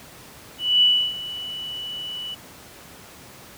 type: tone with ADSR envelope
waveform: sine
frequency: 2960 Hz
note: F#7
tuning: in tune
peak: -12 dBFS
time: 0.58-2.35 s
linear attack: 240 ms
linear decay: 310 ms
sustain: -17 dB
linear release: 11 ms
effects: pink hiss -44 dBFS RMS until 3.57 s + high-pass 80 Hz 12 dB/octave